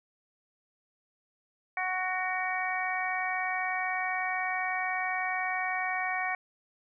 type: harmonic tone with a mistuned harmonic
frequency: 370 Hz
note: F#4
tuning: in tune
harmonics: 2 / 3 / 4 / 5 / 6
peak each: -33 / -38 / -40 / -34 / -34 dBFS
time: 1.77-6.35 s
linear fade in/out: 2 ms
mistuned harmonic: 6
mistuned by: +34 cents
effects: none